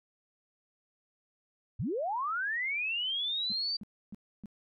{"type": "linear sweep", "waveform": "sine", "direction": "up", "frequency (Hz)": [75.9, 4682], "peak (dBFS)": -30, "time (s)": [1.79, 3.77], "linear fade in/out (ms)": 10}
{"type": "tone bursts", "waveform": "sine", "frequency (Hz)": 207.7, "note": "G#3", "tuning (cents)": 0, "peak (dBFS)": -39, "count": 4, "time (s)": [3.5, 4.458], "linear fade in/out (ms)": 0, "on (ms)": 22, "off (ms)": 290}
{"effects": []}